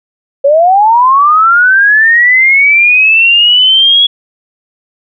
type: linear sweep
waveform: sine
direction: up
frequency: 541 to 3362 Hz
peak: -3 dBFS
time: 0.44-4.07 s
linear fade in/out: 10 ms
effects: none